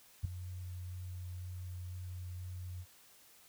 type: tone with ADSR envelope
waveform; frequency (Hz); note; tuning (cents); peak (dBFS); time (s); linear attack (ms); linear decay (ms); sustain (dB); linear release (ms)
sine; 90.2; F#2; -44; -27; 0.23-2.86; 19; 6; -14; 57
effects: white hiss -62 dBFS RMS until 3.48 s